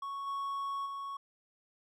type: tone with level steps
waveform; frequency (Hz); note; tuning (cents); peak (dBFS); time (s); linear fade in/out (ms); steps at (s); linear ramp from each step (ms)
triangle; 1108.7; C#6; 0; -35 / -32 / -36; 0.02-1.17; 5; 0.26 / 0.85; 20
effects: none